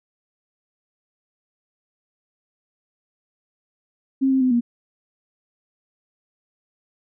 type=tone with pitch steps; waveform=sine; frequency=267.6 / 264.7 / 255.6 / 238.1 Hz; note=C4 / C4 / C4 / A#3; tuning=+39 / +20 / -40 / +37 cents; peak=-15 dBFS; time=4.21-4.61 s; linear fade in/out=20 ms; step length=100 ms; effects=none